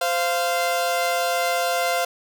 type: tone pair together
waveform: sawtooth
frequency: 519 / 692.8 Hz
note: C5 / F5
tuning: -14 / -14 cents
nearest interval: perfect fourth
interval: 500 cents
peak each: -21 / -18 dBFS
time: 0.01-2.05 s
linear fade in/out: 5 ms
effects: none